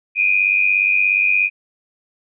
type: tone pair together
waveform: sine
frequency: 2392 / 2489 Hz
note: D7 / D#7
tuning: +31 / 0 cents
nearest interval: minor second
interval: 69 cents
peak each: -17 / -15 dBFS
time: 0.15-1.5 s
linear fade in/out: 50 ms
effects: none